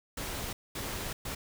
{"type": "noise bursts at uneven times", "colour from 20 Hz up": "pink", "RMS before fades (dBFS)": -37, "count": 3, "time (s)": [[0.17, 0.53], [0.75, 1.13], [1.25, 1.35]], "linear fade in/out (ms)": 5, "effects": []}